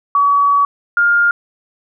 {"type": "tone pair in turn", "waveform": "sine", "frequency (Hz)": [1135, 1409.5], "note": ["C#6", "F6"], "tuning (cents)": [41, 16], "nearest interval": "major third", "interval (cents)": 375, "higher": "second", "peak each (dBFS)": -9, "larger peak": "neither", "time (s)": [[0.15, 0.65], [0.97, 1.31]], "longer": "first", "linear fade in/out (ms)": 2, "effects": []}